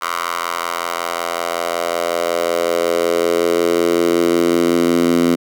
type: tone with high-pass filter sweep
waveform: 10% pulse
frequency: 85.4 Hz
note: F2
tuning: 38 cents flat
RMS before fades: -17 dBFS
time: 0.01-5.36 s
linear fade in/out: 20 ms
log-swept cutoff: 1100 to 250 Hz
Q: 2.8
effects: none